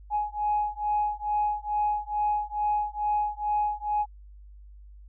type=beating tone pair; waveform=sine; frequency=836 / 838.3 Hz; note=G#5 / G#5; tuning=+11 / +16 cents; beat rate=2.3 Hz; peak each=-27 dBFS; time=0.1-4.06 s; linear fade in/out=50 ms; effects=tanh soft clip ceiling -17 dBFS + added 50 Hz sine -45 dBFS peak until 5.08 s